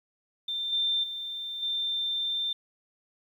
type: tone with level steps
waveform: sine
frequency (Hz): 3579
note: A7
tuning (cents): +29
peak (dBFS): -29 / -24 / -33 / -27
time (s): 0.48-2.53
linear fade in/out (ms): 5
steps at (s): 0.72 / 1.03 / 1.62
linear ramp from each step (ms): 10
effects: 10-bit